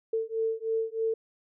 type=beating tone pair; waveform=sine; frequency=446.2 / 449.4 Hz; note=A4 / A4; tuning=+24 / +37 cents; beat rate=3.2 Hz; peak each=-30 / -30 dBFS; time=0.13-1.14 s; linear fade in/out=5 ms; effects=none